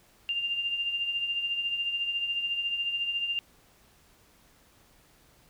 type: tone with tremolo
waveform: sine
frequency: 2794 Hz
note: F7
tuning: in tune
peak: -25 dBFS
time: 0.29-3.39 s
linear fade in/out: 0 ms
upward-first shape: triangle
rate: 14 Hz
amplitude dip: 60%
effects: pink hiss -61 dBFS RMS until 5.49 s